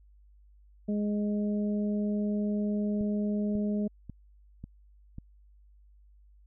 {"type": "harmonic tone", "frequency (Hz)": 207.7, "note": "G#3", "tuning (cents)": 0, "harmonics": [1, 2, 3], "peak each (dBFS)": [-27, -37, -40], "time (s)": [0.88, 3.88], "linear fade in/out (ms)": 10}
{"type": "click train", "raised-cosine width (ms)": 5, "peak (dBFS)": -28, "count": 5, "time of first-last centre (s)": [3.01, 5.184], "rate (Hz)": 1.84}
{"effects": ["added 50 Hz sine -55 dBFS peak until 6.46 s"]}